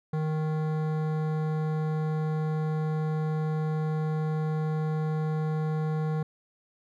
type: tone with hard clipping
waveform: sine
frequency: 155.56 Hz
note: D#3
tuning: in tune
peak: -28 dBFS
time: 0.13-6.23 s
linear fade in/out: 5 ms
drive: 15 dB
effects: none